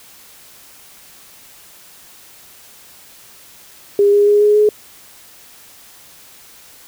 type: tone with pitch steps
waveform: sine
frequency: 405.4 / 409.4 / 413.4 / 417.5 / 421.6 Hz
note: G#4 / G#4 / G#4 / G#4 / G#4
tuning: -42 / -25 / -8 / +9 / +26 cents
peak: -8 dBFS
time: 3.99-4.69 s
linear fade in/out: 2 ms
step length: 140 ms
effects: white hiss -43 dBFS RMS until 6.87 s